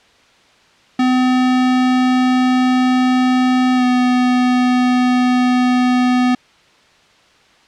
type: tone with pitch glide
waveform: square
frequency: 254 to 249.8 Hz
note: B3 to B3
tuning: +49 to +20 cents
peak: -12 dBFS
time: 0.99-6.35 s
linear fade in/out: 5 ms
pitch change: -29 cents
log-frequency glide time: 3.75-3.84 s
effects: white hiss -50 dBFS RMS until 7.67 s + low-pass 4000 Hz 12 dB/octave